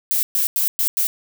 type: noise bursts at uneven times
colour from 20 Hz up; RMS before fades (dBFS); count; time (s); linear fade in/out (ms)
violet; -19; 5; 0.11-0.23 / 0.35-0.47 / 0.56-0.68 / 0.79-0.88 / 0.97-1.07; 0
effects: none